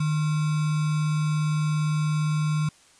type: tone with sample-and-hold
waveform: sine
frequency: 152.9 Hz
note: D#3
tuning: 30 cents flat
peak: -21 dBFS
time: 0-2.69 s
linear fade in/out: 5 ms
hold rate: 1225 Hz
effects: white hiss -56 dBFS RMS until 2.99 s + resampled to 22050 Hz